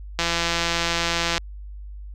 click train, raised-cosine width 0.2 ms, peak -5 dBFS, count 202, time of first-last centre 0.19-1.379 s, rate 169 Hz, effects added 50 Hz sine -34 dBFS peak until 2.14 s

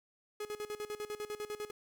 45% pulse tone with tremolo, 420 Hz, G#4, 19 cents sharp, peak -37 dBFS, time 0.4-1.71 s, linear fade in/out 5 ms, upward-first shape square, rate 10 Hz, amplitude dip 80%, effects none

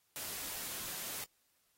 white noise, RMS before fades -42 dBFS, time 0.16-1.24 s, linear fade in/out 0 ms, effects white hiss -75 dBFS RMS until 1.77 s + AAC 48 kbps

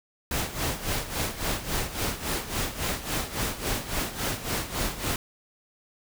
pink noise with tremolo, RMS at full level -27 dBFS, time 0.31-5.16 s, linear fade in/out 2 ms, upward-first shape sine, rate 3.6 Hz, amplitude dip 75%, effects none

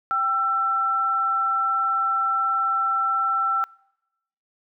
sine tone pair together, 785 / 1339.3 Hz, G5 / E6, +2 / +27 cents, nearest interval major sixth, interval 925 cents, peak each -30 / -20 dBFS, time 0.11-3.64 s, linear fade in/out 0 ms, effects noise-tail reverb RT60 0.9 s tail -25 dB re dry

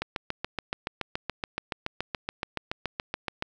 click train, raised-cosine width 0.3 ms, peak -13 dBFS, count 25, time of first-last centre 0.02-3.424 s, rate 7.05 Hz, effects none

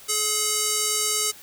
square tone with band-pass filter, 425.8 Hz, G#4, 43 cents sharp, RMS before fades -24 dBFS, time 0.08-1.32 s, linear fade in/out 20 ms, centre 7900 Hz, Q 1.6, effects white hiss -46 dBFS RMS until 1.42 s

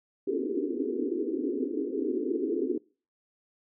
white band-pass noise, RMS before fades -30 dBFS, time 0.27-2.78 s, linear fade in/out 5 ms, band 250 to 440 Hz, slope 96 dB/octave, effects noise-tail reverb RT60 0.4 s tail -25 dB re dry

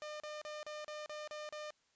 sawtooth tone bursts, 604 Hz, D5, 48 cents sharp, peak -39 dBFS, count 8, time 0.02-1.705 s, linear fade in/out 0 ms, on 180 ms, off 35 ms, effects white hiss -75 dBFS RMS until 1.95 s + resampled to 16000 Hz

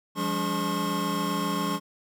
square tone cluster, 173.4 / 200.8 / 286.5 / 416.9 / 1077 Hz, F3 / G3 / D4 / G#4 / C6, -12 / +42 / -43 / +7 / +50 cents, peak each -33 / -33 / -33 / -38 / -31 dBFS, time 0.15-1.8 s, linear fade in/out 50 ms, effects none

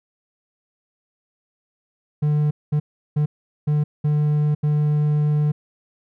triangle tone bursts at uneven times, 149.3 Hz, D3, 29 cents sharp, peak -14 dBFS, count 6, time 2.22-2.51 / 2.72-2.8 / 3.16-3.26 / 3.67-3.84 / 4.04-4.55 / 4.63-5.52 s, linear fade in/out 10 ms, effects none

